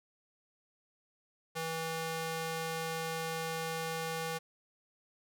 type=tone with high-pass filter; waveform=square; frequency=162.7 Hz; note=E3; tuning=22 cents flat; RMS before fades=-37 dBFS; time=1.55-4.39 s; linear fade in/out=20 ms; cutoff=400 Hz; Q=0.62; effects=none